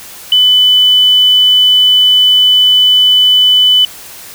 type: tone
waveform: sine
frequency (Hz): 3000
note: F#7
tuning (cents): +23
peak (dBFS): -4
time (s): 0.32-3.85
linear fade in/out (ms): 2
effects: white hiss -31 dBFS RMS until 4.34 s